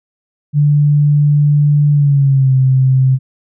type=tone with pitch glide; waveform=sine; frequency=146.7 to 131.45 Hz; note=D3 to C3; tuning=-2 to +8 cents; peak=-7 dBFS; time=0.53-3.19 s; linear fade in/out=50 ms; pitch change=-190 cents; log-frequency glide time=1.92-2.53 s; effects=none